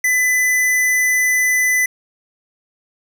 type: tone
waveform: square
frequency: 2004 Hz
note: B6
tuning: 25 cents sharp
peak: -14 dBFS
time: 0.04-1.86 s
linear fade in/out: 5 ms
effects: none